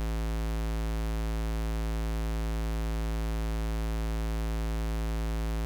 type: tone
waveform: square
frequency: 54.9 Hz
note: A1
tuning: 3 cents flat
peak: -29 dBFS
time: 0-5.65 s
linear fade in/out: 0 ms
effects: none